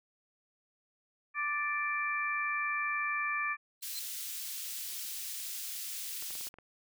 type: harmonic tone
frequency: 587.3 Hz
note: D5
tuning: in tune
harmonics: 2 / 3 / 4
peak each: -35 / -35 / -35 dBFS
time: 1.34-3.57 s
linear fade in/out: 50 ms
type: tone with exponential growth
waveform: sawtooth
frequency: 4100 Hz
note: C8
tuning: 36 cents flat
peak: -33 dBFS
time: 3.81-3.99 s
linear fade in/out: 0 ms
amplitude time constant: 39 ms
type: high-pass noise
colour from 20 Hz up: white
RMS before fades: -40 dBFS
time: 3.82-6.49 s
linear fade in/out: 10 ms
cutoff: 2900 Hz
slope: 12 dB/octave
type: clicks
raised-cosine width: 0.5 ms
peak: -36 dBFS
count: 7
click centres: 6.225 / 6.306 / 6.353 / 6.41 / 6.47 / 6.541 / 6.586 s
effects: none